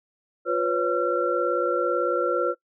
sine tone cluster, 353.1 / 500 / 558 / 1362 Hz, F4 / B4 / C#5 / F6, +19 / +21 / +11 / -44 cents, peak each -27 / -25 / -27 / -26 dBFS, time 0.45-2.55 s, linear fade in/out 50 ms, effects noise-tail reverb RT60 0.1 s tail -22 dB re dry

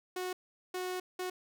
sawtooth tone bursts at uneven times, 366.4 Hz, F#4, 17 cents flat, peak -31 dBFS, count 3, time 0.16-0.33 / 0.74-1 / 1.19-1.3 s, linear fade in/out 5 ms, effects none

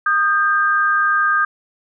sine tone pair together, 1232 / 1589 Hz, D#6 / G6, -17 / +23 cents, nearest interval major third, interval 440 cents, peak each -16 dBFS, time 0.06-1.45 s, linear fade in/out 5 ms, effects none

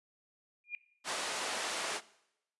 sine tone with exponential growth, 2420 Hz, D#7, 49 cents flat, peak -32 dBFS, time 0.64-0.75 s, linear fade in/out 1 ms, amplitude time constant 22 ms
pink band-pass noise, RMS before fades -37 dBFS, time 1.04-2.01 s, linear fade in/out 50 ms, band 560 to 9600 Hz, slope 12 dB/octave
effects noise-tail reverb RT60 0.8 s tail -19 dB re dry + resampled to 24000 Hz

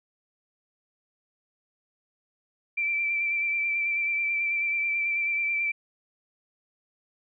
sine tone with vibrato, 2342 Hz, D7, 5 cents flat, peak -24 dBFS, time 2.77-5.72 s, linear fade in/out 10 ms, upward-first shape sine, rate 9.2 Hz, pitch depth 24 cents each way, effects none

